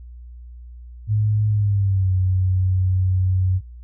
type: tone with pitch glide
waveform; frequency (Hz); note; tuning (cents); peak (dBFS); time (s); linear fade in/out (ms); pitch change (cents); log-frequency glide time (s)
sine; 106.2 to 92.99; G#2 to F#2; +39 to +9; -16; 1.07-3.61; 50; -230; 1.49-2.12
effects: noise-tail reverb RT60 0.1 s tail -21 dB re dry + added 60 Hz sine -36 dBFS peak until 3.83 s